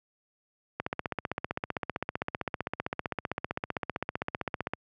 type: click train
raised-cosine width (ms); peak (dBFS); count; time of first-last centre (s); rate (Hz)
0.5; -15; 62; 0.8-4.735; 15.5
effects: high-pass 80 Hz 12 dB/octave